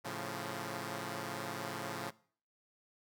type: chord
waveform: 5% pulse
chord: A augmented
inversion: none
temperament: equal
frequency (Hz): 110 / 138.59 / 174.61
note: A2 / C#3 / E#3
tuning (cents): 0 / 0 / 0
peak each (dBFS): -32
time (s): 0.04-2.11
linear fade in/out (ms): 20
effects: noise-tail reverb RT60 0.5 s tail -21 dB re dry